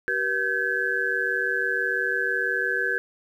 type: tone cluster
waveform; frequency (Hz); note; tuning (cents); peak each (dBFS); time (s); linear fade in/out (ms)
sine; 383.1 / 481.5 / 1548 / 1694; G4 / B4 / G6 / G#6; -40 / -44 / -22 / +34; -32 / -32 / -25 / -27; 0.08-2.98; 0
effects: 9-bit